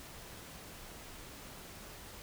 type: silence
effects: pink hiss -50 dBFS RMS until 2.22 s